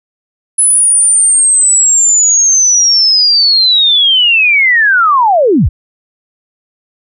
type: linear sweep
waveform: sine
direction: down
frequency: 10160 to 34.65 Hz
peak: -5 dBFS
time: 0.58-5.69 s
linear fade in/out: 10 ms
effects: none